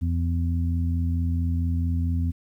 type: harmonic tone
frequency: 84.5 Hz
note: E2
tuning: 43 cents sharp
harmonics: 1 / 2 / 3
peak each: -22 / -32 / -31 dBFS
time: 0.01-2.32 s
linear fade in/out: 20 ms
effects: 10-bit